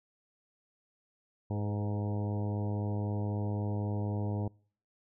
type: harmonic tone with a mistuned harmonic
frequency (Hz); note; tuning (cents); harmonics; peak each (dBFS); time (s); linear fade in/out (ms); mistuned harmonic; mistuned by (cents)
103.83; G#2; 0; 1 / 2 / 3 / 4 / 5 / 6 / 7 / 8 / 9; -32 / -38 / -42 / -44 / -46 / -48 / -49 / -50 / -51; 1.5-4.48; 5; 5; -25
effects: noise-tail reverb RT60 0.5 s tail -26 dB re dry